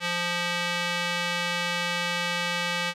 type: tone with band-pass filter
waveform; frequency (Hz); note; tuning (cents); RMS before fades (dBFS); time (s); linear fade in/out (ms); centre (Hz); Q
square; 174.61; F3; 0; -28; 0-2.94; 50; 2700; 1.1
effects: none